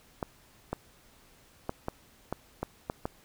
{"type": "clicks", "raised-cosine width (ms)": 1, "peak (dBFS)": -17, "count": 8, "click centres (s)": [0.228, 0.73, 1.694, 1.884, 2.326, 2.63, 2.899, 3.055], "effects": ["pink hiss -60 dBFS RMS until 3.24 s"]}